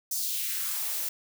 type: noise with high-pass filter sweep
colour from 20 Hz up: blue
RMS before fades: -31 dBFS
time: 0.11-1.09 s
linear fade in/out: 5 ms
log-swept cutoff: 6300 to 360 Hz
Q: 1.9
effects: none